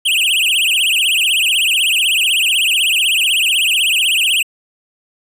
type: tone with vibrato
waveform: square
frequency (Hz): 2857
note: F7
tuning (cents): +39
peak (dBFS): -12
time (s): 0.05-4.43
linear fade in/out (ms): 10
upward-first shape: triangle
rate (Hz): 16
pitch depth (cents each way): 270
effects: resampled to 32000 Hz + 9-bit